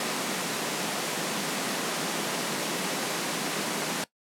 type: high-pass noise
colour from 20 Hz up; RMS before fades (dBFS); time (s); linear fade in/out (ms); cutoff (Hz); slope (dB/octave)
pink; -30; 0-4.04; 2; 160; 48
effects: noise-tail reverb RT60 0.1 s tail -19 dB re dry + low-pass 11000 Hz 12 dB/octave